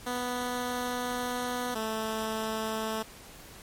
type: tone pair in turn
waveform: 10% pulse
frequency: 246.9 / 220 Hz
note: B3 / A3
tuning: 0 / 0 cents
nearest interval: major second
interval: 200 cents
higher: first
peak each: -22 dBFS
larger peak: neither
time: 0.06-1.75 / 1.75-3.03 s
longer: first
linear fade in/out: 10 ms
effects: pink hiss -49 dBFS RMS until 3.62 s + MP3 64 kbps